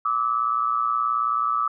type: tone pair together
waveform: sine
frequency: 1168.2 / 1287 Hz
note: D6 / E6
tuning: -10 / -42 cents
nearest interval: major second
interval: 168 cents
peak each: -23 dBFS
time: 0.05-1.68 s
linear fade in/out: 5 ms
effects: none